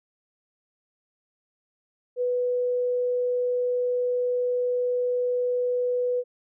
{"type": "tone", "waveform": "sine", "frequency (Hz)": 493.9, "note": "B4", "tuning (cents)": 0, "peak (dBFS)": -22, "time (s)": [2.16, 6.24], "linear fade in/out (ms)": 50, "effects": []}